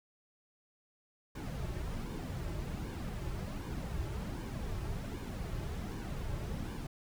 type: noise with flanger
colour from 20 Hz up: brown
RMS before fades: -39 dBFS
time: 1.35-6.87 s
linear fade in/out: 5 ms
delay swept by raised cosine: 1.5 to 4.2 ms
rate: 1.3 Hz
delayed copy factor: -0.6
effects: none